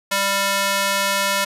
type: tone with high-pass filter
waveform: square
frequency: 197.6 Hz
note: G3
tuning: 14 cents sharp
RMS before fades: -20 dBFS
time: 0.11-1.45 s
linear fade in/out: 10 ms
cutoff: 910 Hz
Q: 0.61
effects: resampled to 32000 Hz